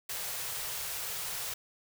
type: band-stop noise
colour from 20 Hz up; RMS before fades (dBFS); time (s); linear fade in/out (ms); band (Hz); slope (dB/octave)
white; -37; 0.09-1.54; 5; 170 to 390; 48
effects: none